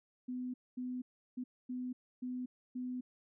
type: tone bursts at uneven times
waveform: sine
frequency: 251.1 Hz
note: B3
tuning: 29 cents sharp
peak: -37 dBFS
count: 6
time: 0.28-0.54 / 0.77-1.02 / 1.37-1.44 / 1.69-1.93 / 2.22-2.46 / 2.75-3.01 s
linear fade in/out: 10 ms
effects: none